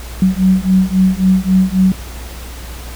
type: beating tone pair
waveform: sine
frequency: 185.9 / 189.6 Hz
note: F#3 / F#3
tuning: +8 / +43 cents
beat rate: 3.7 Hz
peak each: -12 dBFS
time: 0.22-1.92 s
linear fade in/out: 2 ms
effects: added 60 Hz sine -27 dBFS peak until 2.95 s + pink hiss -33 dBFS RMS until 2.95 s